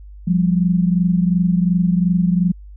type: tone pair together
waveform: sine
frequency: 175.32 / 198.1 Hz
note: F3 / G3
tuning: +7 / +18 cents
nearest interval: major second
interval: 211 cents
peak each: -14 / -19 dBFS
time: 0.27-2.52 s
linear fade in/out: 10 ms
effects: added 50 Hz sine -35 dBFS peak until 2.76 s